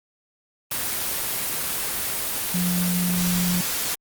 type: tone in noise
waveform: sine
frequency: 177.9 Hz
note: F3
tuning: 32 cents sharp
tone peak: -21 dBFS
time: 2.54-3.61 s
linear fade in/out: 5 ms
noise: white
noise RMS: -26 dBFS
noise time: 0.71-3.95 s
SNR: +2 dB
effects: Opus 24 kbps